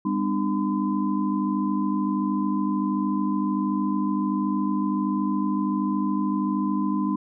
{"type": "tone cluster", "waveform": "sine", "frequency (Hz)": [200, 253.4, 301.4, 1018], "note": ["G3", "B3", "D4", "C6"], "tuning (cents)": [35, 45, 45, -48], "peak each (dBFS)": [-25, -29, -26, -31], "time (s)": [0.05, 7.16], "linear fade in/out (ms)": 5, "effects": []}